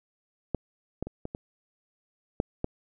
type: clicks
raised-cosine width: 2 ms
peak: -13 / -17 / -24 / -21 / -21 / -11 / -14 dBFS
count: 7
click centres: 0.547 / 1.026 / 1.07 / 1.254 / 1.349 / 2.401 / 2.644 s
effects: none